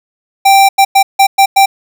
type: tone bursts at uneven times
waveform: square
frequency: 784 Hz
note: G5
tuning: in tune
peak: -4 dBFS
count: 6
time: 0.45-0.69 / 0.78-0.85 / 0.95-1.03 / 1.19-1.27 / 1.38-1.46 / 1.56-1.66 s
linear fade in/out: 10 ms
effects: none